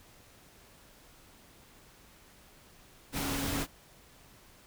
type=tone in noise; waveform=sine; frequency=277.2 Hz; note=C#4; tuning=in tune; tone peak=-37 dBFS; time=3.12-3.67 s; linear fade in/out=50 ms; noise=pink; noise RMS=-34 dBFS; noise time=3.12-3.67 s; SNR=-6 dB; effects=pink hiss -58 dBFS RMS until 4.66 s